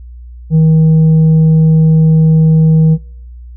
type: tone with tanh clipping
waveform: sine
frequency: 159 Hz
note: D#3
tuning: 38 cents sharp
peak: -5 dBFS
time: 0.5-2.98 s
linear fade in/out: 50 ms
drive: 3 dB
effects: noise-tail reverb RT60 0.7 s tail -25 dB re dry + added 60 Hz sine -28 dBFS peak until 3.56 s